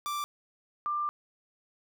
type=tone pair in turn; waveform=45% pulse / sine; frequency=1174.7 / 1189 Hz; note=D6 / D6; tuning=0 / +21 cents; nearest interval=unison; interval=21 cents; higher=second; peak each=-31 / -28 dBFS; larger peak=second; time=0.06-0.24 / 0.86-1.09 s; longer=second; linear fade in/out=0 ms; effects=none